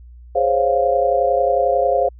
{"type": "chord", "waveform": "sine", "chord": "Db major seventh", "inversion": "second", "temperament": "equal", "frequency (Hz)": [415.3, 523.3, 554.4, 698.5], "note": ["Ab4", "C5", "Db5", "F5"], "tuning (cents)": [0, 0, 0, 0], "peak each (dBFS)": [-23, -18, -20, -18], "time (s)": [0.35, 2.09], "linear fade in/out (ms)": 10, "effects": ["added 60 Hz sine -38 dBFS peak until 2.19 s"]}